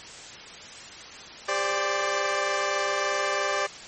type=chord; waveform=15% pulse; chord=G suspended fourth; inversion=none; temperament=equal with one note detuned; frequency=399.3 / 523.3 / 587.3 Hz; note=G4 / C5 / D5; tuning=+32 / 0 / 0 cents; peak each=-24 / -25 / -20 dBFS; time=1.48-3.67 s; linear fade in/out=10 ms; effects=white hiss -42 dBFS RMS until 3.87 s + MP3 32 kbps